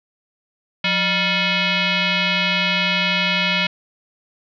sine tone with frequency modulation, 178.5 Hz, F3, 38 cents sharp, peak -16 dBFS, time 0.84-3.67 s, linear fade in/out 5 ms, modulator 785 Hz, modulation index 4.4, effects none

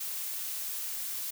blue noise, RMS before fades -36 dBFS, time 0-1.31 s, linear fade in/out 10 ms, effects none

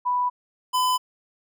sine / square tone pair in turn, 988 / 1007.6 Hz, B5 / B5, 0 / +34 cents, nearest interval unison, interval 34 cents, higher second, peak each -20 dBFS, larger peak neither, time 0.05-0.3 / 0.73-0.98 s, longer neither, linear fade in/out 20 ms, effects none

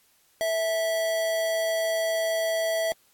square tone with amplitude modulation, 655 Hz, E5, 11 cents flat, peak -23 dBFS, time 0.41-2.92 s, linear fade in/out 0 ms, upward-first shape sine, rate 207 Hz, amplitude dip 30%, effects white hiss -63 dBFS RMS until 3.13 s + AAC 64 kbps

